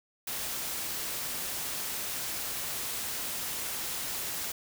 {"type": "noise", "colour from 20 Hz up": "white", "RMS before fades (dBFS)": -35, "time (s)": [0.27, 4.52], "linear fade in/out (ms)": 5, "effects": []}